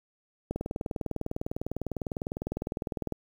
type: click train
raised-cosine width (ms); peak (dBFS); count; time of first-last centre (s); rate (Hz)
2; -18; 53; 0.51-3.123; 19.9
effects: 8-bit